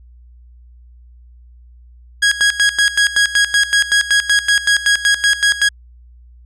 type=tone with tremolo; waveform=sawtooth; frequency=1651 Hz; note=G#6; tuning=11 cents flat; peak=-6 dBFS; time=2.22-5.69 s; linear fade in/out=10 ms; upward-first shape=square; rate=5.3 Hz; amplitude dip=80%; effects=added 60 Hz sine -40 dBFS peak until 6.45 s + resampled to 22050 Hz